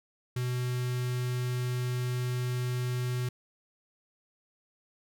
square tone with notch filter, 124.6 Hz, B2, 16 cents sharp, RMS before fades -31 dBFS, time 0.36-3.29 s, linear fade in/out 5 ms, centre 710 Hz, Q 0.91, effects none

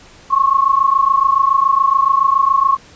sine tone pair together, 1076.9 / 1104 Hz, C6 / C#6, +50 / -7 cents, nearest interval unison, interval 43 cents, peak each -13 / -13 dBFS, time 0.3-2.77 s, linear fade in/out 20 ms, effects pink hiss -43 dBFS RMS until 2.95 s + resampled to 16000 Hz

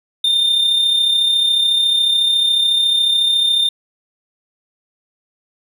triangle tone with amplitude modulation, 3616 Hz, A7, 47 cents sharp, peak -9 dBFS, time 0.24-3.69 s, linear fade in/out 5 ms, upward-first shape sine, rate 34 Hz, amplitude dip 40%, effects none

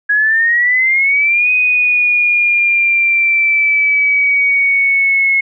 sine exponential two-way sweep, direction up then down, 1661.2 to 2500 to 2174 Hz, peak -9 dBFS, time 0.09-5.41 s, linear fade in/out 10 ms, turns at 1.51 s, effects none

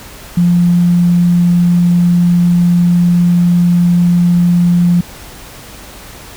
triangle tone with tanh clipping, 174.61 Hz, F3, in tune, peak -6 dBFS, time 0.37-5.01 s, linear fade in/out 5 ms, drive 3 dB, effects added 50 Hz sine -41 dBFS peak until 6.36 s + pink hiss -33 dBFS RMS until 6.36 s

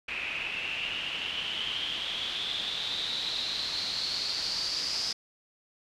white noise with low-pass filter sweep, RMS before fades -33 dBFS, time 0.08-5.13 s, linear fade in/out 5 ms, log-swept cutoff 2500 to 5000 Hz, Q 8.5, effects none

